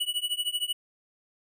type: tone with tremolo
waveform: square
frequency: 2941 Hz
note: F#7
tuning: 11 cents flat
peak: -24 dBFS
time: 0-0.73 s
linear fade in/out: 10 ms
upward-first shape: triangle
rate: 13 Hz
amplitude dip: 100%
effects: none